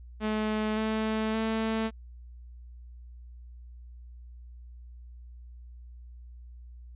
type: tone with pitch steps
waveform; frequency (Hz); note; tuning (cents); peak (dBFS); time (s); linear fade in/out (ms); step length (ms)
sawtooth; 215.2 / 218.6 / 222; A3 / A3 / A3; -38 / -11 / +16; -23; 0.2-1.91; 50; 570
effects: added 60 Hz sine -44 dBFS peak until 6.95 s + resampled to 8000 Hz